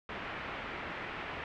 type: low-pass noise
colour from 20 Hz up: white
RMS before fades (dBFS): -41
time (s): 0.09-1.44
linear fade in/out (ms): 2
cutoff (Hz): 2400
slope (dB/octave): 24
effects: none